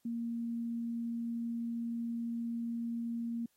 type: tone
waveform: sine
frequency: 233.1 Hz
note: A#3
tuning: in tune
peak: -34 dBFS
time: 0.05-3.46 s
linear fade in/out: 5 ms
effects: white hiss -75 dBFS RMS until 3.56 s + AAC 48 kbps